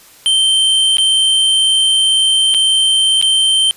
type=tone with dropouts; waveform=square; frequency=3119 Hz; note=G7; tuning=9 cents flat; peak=-10 dBFS; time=0.26-3.71 s; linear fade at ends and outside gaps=0 ms; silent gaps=0.97-0.983 / 2.541-2.546 / 3.214-3.225 s; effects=white hiss -43 dBFS RMS until 3.76 s + resampled to 32000 Hz